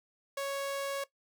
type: tone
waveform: sawtooth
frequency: 554.4 Hz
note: C#5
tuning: in tune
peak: -29 dBFS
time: 0.37-1.04 s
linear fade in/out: 5 ms
effects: noise-tail reverb RT60 0.1 s tail -17 dB re dry

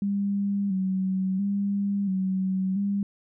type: tone with vibrato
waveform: sine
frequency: 194.5 Hz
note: G3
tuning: 13 cents flat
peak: -23 dBFS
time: 0.02-3.03 s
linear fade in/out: 2 ms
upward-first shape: square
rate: 0.73 Hz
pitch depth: 51 cents each way
effects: none

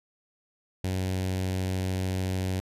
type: tone with notch filter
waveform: sawtooth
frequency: 93.4 Hz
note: F#2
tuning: 17 cents sharp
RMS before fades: -29 dBFS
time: 0.84-2.6 s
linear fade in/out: 0 ms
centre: 1200 Hz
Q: 1.3
effects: resampled to 32000 Hz

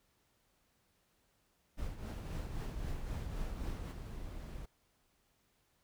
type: noise with tremolo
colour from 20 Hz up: brown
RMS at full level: -39 dBFS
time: 1.77-3.93 s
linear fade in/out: 20 ms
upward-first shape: triangle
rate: 3.8 Hz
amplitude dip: 70%
type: noise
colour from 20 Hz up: brown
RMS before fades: -45 dBFS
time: 2.16-4.66 s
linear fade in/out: 10 ms
effects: pink hiss -75 dBFS RMS until 5.83 s

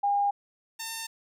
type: tone pair in turn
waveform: sine / 5% pulse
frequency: 809 / 903.6 Hz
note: G#5 / A5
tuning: -46 / +46 cents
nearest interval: major second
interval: 192 cents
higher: second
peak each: -22 dBFS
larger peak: neither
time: 0.03-0.31 / 0.79-1.07 s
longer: neither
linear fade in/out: 10 ms
effects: none

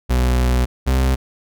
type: tone pair in turn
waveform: 40% pulse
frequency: 62.1 / 65.05 Hz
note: B1 / C2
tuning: +10 / -9 cents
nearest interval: minor second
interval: 81 cents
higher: second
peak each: -13 dBFS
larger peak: neither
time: 0.09-0.66 / 0.86-1.16 s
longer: first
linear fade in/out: 20 ms
effects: none

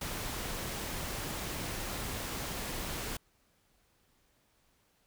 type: noise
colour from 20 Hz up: pink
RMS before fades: -38 dBFS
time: 0.01-3.17 s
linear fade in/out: 5 ms
effects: pink hiss -71 dBFS RMS until 5.06 s

